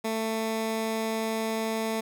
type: tone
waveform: 15% pulse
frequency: 222.2 Hz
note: A3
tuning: 17 cents sharp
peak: -21 dBFS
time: 0.04-2.01 s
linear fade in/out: 10 ms
effects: none